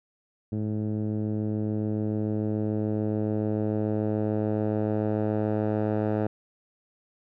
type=tone with low-pass filter sweep; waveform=10% pulse; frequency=106.9 Hz; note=A2; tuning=49 cents flat; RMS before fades=-27 dBFS; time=0.52-6.27 s; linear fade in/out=5 ms; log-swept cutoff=250 to 880 Hz; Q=0.84; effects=none